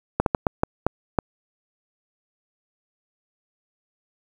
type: slowing click train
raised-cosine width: 1 ms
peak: -4 dBFS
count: 7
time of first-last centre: 0.2-1.188 s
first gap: 62 ms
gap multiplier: 1.39
effects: 7-bit